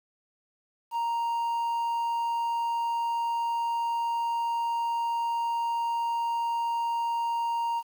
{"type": "tone with quantisation", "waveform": "triangle", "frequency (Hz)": 932.3, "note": "A#5", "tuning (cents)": 0, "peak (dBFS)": -24, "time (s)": [0.91, 7.83], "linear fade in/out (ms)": 50, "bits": 9, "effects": []}